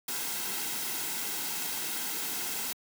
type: noise with comb filter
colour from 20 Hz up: white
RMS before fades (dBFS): -34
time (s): 0.08-2.73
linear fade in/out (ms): 5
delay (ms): 1.7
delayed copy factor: -0.5
effects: high-pass 150 Hz 12 dB/octave